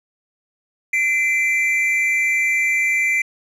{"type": "tone pair together", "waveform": "triangle", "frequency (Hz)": [2050, 2349], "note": ["C7", "D7"], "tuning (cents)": [-36, 0], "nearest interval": "major second", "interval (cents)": 236, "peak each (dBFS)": -17, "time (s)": [0.93, 3.22], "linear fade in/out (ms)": 5, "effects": ["resampled to 32000 Hz"]}